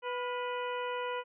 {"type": "harmonic tone with a mistuned harmonic", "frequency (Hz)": 493.9, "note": "B4", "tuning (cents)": 0, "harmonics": [1, 2, 3, 4, 5, 6], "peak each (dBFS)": [-36, -37, -43, -47, -46, -47], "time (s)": [0.02, 1.24], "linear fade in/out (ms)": 50, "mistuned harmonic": 3, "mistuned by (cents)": -56, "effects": []}